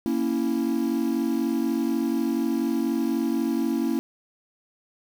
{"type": "chord", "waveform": "triangle", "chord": "A# diminished", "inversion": "none", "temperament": "equal", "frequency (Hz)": [233.1, 277.2, 329.6], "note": ["A#3", "C#4", "E4"], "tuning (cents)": [0, 0, 0], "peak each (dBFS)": -24, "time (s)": [0.06, 3.99], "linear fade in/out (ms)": 0, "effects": ["tanh soft clip ceiling -13 dBFS", "7-bit"]}